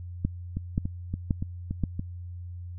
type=two click trains; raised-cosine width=5 ms; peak=-12 / -18 dBFS; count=4 / 6; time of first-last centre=0.25-1.837 / 0.57-1.995 s; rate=1.89 / 3.51 Hz; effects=added 88 Hz sine -36 dBFS peak until 2.78 s